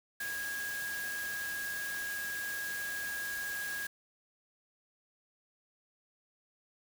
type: tone in noise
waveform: sine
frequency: 1643 Hz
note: G#6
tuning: 19 cents flat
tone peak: -36 dBFS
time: 0.2-3.87 s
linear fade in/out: 5 ms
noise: white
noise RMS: -43 dBFS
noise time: 0.2-3.87 s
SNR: +4 dB
effects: none